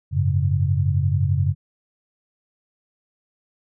sine chord, F# suspended second, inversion none, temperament just, 92.5 / 104.06 / 138.75 Hz, F#2 / G#2 / C#3, 0 / +4 / +2 cents, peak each -20 / -24 / -21 dBFS, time 0.11-1.55 s, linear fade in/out 50 ms, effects none

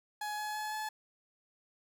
30% pulse tone with pitch steps, 841 / 847.3 / 853.7 / 860.2 Hz, G#5 / G#5 / G#5 / A5, +22 / +34 / +47 / -39 cents, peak -33 dBFS, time 0.21-0.89 s, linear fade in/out 5 ms, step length 170 ms, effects none

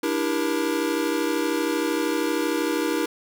square chord, E half-diminished seventh, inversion third, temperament just, 296.7 / 329.6 / 395.6 / 474.7 Hz, D4 / E4 / G4 / Bb4, +18 / 0 / +16 / +31 cents, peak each -28 / -27 / -31 / -29 dBFS, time 0.03-3.06 s, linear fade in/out 5 ms, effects none

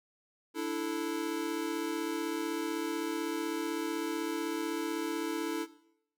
square chord, D suspended second, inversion none, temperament equal, 293.7 / 329.6 / 440 Hz, D4 / E4 / A4, 0 / 0 / 0 cents, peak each -38 / -36 / -39 dBFS, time 0.54-5.67 s, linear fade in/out 50 ms, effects noise-tail reverb RT60 0.7 s tail -17 dB re dry

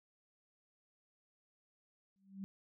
sine tone with exponential growth, 194.3 Hz, G3, 15 cents flat, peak -38 dBFS, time 2.16-2.44 s, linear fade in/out 0 ms, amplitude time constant 60 ms, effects none

